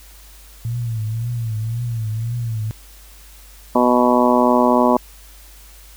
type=tone with vibrato; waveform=sine; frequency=114.3 Hz; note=A#2; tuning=34 cents flat; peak=-20 dBFS; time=0.65-2.71 s; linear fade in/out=0 ms; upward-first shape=triangle; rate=1.9 Hz; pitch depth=110 cents each way
type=harmonic tone; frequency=123.47 Hz; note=B2; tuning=in tune; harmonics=2 / 3 / 4 / 5 / 6 / 7 / 8 / 9; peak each=-16 / -21 / -22 / -18 / -27 / -21 / -19 / -24 dBFS; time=3.75-4.97 s; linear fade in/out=5 ms
effects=added 50 Hz sine -42 dBFS peak until 5.96 s + white hiss -46 dBFS RMS until 5.96 s